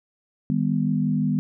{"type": "chord", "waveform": "sine", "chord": "Eb augmented", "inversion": "none", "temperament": "equal with one note detuned", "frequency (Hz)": [155.56, 200.9, 246.9], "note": ["Eb3", "G3", "B3"], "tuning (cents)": [0, 43, 0], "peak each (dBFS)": -24, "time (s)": [0.5, 1.39], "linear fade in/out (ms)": 0, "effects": []}